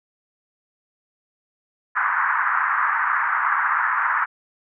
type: band-pass noise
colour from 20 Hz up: pink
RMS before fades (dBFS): -21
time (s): 1.95-4.26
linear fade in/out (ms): 20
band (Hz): 980 to 1800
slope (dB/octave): 48
effects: none

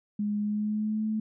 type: tone with pitch glide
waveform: sine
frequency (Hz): 207.7 to 217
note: G#3 to A3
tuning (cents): 0 to -24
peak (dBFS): -26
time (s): 0.19-1.2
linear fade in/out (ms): 5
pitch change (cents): +76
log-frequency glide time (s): 0.39-1.06
effects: none

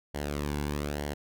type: tone with flanger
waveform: sawtooth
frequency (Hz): 73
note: D2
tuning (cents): -10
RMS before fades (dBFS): -33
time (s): 0.14-1.14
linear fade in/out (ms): 10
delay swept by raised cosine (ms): 0.79 to 1.62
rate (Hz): 1.1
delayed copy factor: -0.65
effects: none

